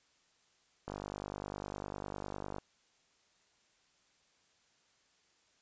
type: click train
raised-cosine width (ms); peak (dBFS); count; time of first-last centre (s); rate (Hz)
1; -26; 86; 0.88-2.583; 49.9
effects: white hiss -71 dBFS RMS until 5.61 s + resampled to 16000 Hz